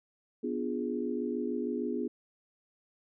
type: chord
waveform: sine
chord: B diminished seventh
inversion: none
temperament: equal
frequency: 246.9 / 293.7 / 349.2 / 415.3 Hz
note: B3 / D4 / F4 / Ab4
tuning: 0 / 0 / 0 / 0 cents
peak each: -34 / -38 / -37 / -36 dBFS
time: 0.43-2.08 s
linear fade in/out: 10 ms
effects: none